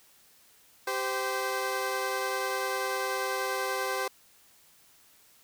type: tone pair together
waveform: 15% pulse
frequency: 390.3 / 517 Hz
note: G4 / C5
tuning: -8 / -21 cents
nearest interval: perfect fourth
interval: 487 cents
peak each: -26 / -25 dBFS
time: 0.87-4.08 s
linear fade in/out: 5 ms
effects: white hiss -60 dBFS RMS until 5.43 s